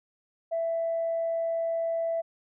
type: tone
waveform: sine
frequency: 663 Hz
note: E5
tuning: 10 cents sharp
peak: -25 dBFS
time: 0.51-2.22 s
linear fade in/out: 20 ms
effects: tanh soft clip ceiling -21 dBFS